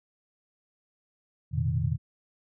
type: tone cluster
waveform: sine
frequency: 86.4 / 115.7 / 127.3 / 154.1 Hz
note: F2 / A#2 / C3 / D#3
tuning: -18 / -13 / -47 / -16 cents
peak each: -30 dBFS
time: 1.51-1.98 s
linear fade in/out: 50 ms
effects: none